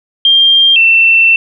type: tone pair in turn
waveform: sine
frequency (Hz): 3193 / 2685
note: G7 / E7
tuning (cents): +31 / +31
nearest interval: minor third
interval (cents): 300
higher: first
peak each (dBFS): -4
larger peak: neither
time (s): 0.25-0.76 / 0.76-1.36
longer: second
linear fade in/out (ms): 2
effects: none